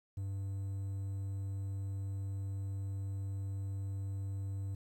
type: tone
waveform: triangle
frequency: 98 Hz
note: G2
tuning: in tune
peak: -34 dBFS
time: 0.17-4.75 s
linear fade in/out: 5 ms
effects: 11-bit